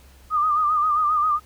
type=tone with vibrato; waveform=sine; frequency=1218 Hz; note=D#6; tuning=37 cents flat; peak=-17 dBFS; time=0.3-1.4 s; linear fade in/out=50 ms; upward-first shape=sine; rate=7.5 Hz; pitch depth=63 cents each way; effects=added 66 Hz sine -49 dBFS peak until 1.45 s + pink hiss -54 dBFS RMS until 1.45 s